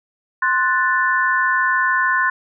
sine chord, F# diminished, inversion second, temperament equal, 1046.5 / 1480 / 1760 Hz, C6 / F#6 / A6, 0 / 0 / 0 cents, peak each -19 dBFS, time 0.42-2.3 s, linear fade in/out 5 ms, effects none

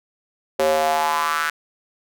square tone with high-pass filter sweep, 77.78 Hz, D#2, in tune, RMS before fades -20 dBFS, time 0.59-1.5 s, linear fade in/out 5 ms, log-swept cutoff 480 to 1500 Hz, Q 4.5, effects none

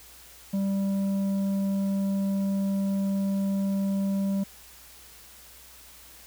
triangle tone with tanh clipping, 196 Hz, G3, in tune, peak -25 dBFS, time 0.53-4.44 s, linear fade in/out 10 ms, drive 11 dB, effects added 60 Hz sine -58 dBFS peak until 6.26 s + white hiss -50 dBFS RMS until 6.26 s

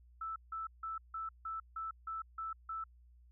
sine tone bursts, 1318.5 Hz, E6, in tune, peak -38 dBFS, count 9, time 0.21-2.84 s, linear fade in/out 5 ms, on 150 ms, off 160 ms, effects added 60 Hz sine -59 dBFS peak until 3.31 s

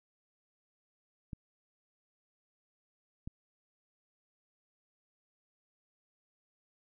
clicks, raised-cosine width 5 ms, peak -28 dBFS, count 2, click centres 1.332 / 3.275 s, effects none

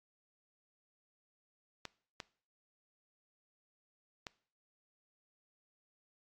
clicks, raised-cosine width 0.2 ms, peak -24 dBFS, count 3, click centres 1.853 / 2.202 / 4.268 s, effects noise-tail reverb RT60 0.5 s tail -21 dB re dry + AAC 64 kbps

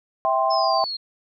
sine chord, C major, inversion first, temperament just, 654.1 / 784.9 / 1046.5 Hz, E5 / G5 / C6, -14 / +2 / 0 cents, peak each -22 dBFS, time 0.25-0.84 s, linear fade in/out 0 ms
sine linear sweep, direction down, 5260 to 4186 Hz, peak -26 dBFS, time 0.5-0.97 s, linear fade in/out 10 ms
effects none

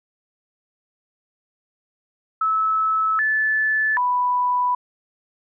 sine tone with pitch steps, 1301 / 1741 / 989 Hz, E6 / A6 / B5, -23 / -19 / +2 cents, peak -17 dBFS, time 2.41-4.75 s, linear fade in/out 5 ms, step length 780 ms, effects none

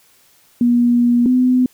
sine tone pair in turn, 240.5 / 252.6 Hz, B3 / B3, -46 / +39 cents, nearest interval minor second, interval 85 cents, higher second, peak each -10 dBFS, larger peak neither, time 0.61-1.26 / 1.26-1.66 s, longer first, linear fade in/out 2 ms, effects white hiss -53 dBFS RMS until 1.73 s

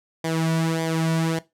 sawtooth tone with flanger, 162.7 Hz, E3, 22 cents flat, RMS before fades -23 dBFS, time 0.24-1.39 s, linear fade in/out 5 ms, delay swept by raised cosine 0.73 to 2.43 ms, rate 1.7 Hz, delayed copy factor -0.7, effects noise-tail reverb RT60 0.2 s tail -17 dB re dry + low-pass 12000 Hz 12 dB/octave

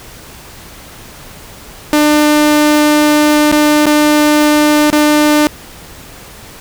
sawtooth tone with dropouts, 299.4 Hz, D4, 33 cents sharp, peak -3 dBFS, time 1.93-5.47 s, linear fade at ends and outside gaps 0 ms, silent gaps 3.515-3.525 / 3.857-3.866 / 4.901-4.928 s, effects pink hiss -34 dBFS RMS until 6.6 s

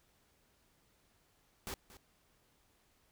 pink noise with echo, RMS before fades -42 dBFS, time 1.67-1.74 s, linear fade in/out 0 ms, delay 230 ms, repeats 1, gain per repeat -15 dB, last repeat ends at 1.97 s, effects pink hiss -72 dBFS RMS until 3.11 s

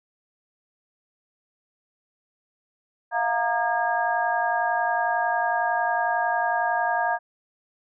sine tone cluster, 660 / 711 / 929 / 1210 / 1632 Hz, E5 / F5 / A#5 / D#6 / G#6, +2 / +31 / -6 / -49 / -31 cents, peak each -31 / -25 / -26 / -34 / -27 dBFS, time 3.11-7.19 s, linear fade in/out 50 ms, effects none

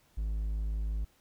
triangle tone, 53 Hz, G#1, 36 cents sharp, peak -28 dBFS, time 0.17-1.05 s, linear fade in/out 10 ms, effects pink hiss -67 dBFS RMS until 1.2 s

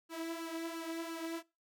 sawtooth tone with flanger, 329.6 Hz, E4, in tune, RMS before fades -41 dBFS, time 0.09-1.43 s, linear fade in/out 50 ms, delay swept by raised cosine 0.68 to 3.58 ms, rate 2.9 Hz, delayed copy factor +0.6, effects noise-tail reverb RT60 0.3 s tail -24 dB re dry

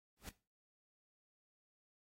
pink noise with exponential growth, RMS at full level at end -44 dBFS, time 0.17-0.29 s, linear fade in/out 1 ms, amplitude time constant 26 ms, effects noise-tail reverb RT60 0.3 s tail -17 dB re dry + AAC 48 kbps

